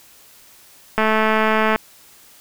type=click train; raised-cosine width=0.5 ms; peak=-3 dBFS; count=171; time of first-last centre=0.98-1.76 s; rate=218 Hz; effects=white hiss -48 dBFS RMS until 2.4 s